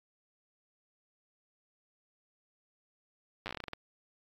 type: slowing click train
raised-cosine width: 0.3 ms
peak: -22 dBFS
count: 12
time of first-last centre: 3.46-3.734 s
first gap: 9 ms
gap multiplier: 1.19
effects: AAC 32 kbps